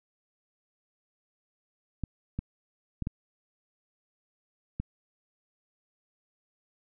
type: clicks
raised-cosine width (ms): 5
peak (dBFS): -19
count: 5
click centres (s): 2.037 / 2.39 / 3.023 / 3.071 / 4.8
effects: none